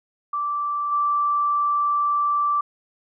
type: tone with level steps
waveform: sine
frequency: 1168 Hz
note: D6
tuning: 10 cents flat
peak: -22 / -18 dBFS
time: 0.33-2.61 s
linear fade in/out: 5 ms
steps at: 0.91 s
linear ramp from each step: 20 ms
effects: none